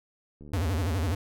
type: click train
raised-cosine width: 3 ms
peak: -34 dBFS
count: 54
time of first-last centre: 0.41-1.127 s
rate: 73.9 Hz
type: tone with vibrato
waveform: square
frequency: 87.31 Hz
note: F2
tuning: in tune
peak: -26 dBFS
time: 0.53-1.15 s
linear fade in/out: 5 ms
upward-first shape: sine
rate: 12 Hz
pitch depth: 250 cents each way
effects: none